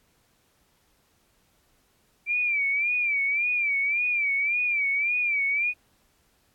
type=tone with vibrato; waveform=sine; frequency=2338 Hz; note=D7; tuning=8 cents flat; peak=-22 dBFS; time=2.26-5.74 s; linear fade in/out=50 ms; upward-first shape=sine; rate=1.8 Hz; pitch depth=96 cents each way; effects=pink hiss -66 dBFS RMS until 6.54 s + AAC 64 kbps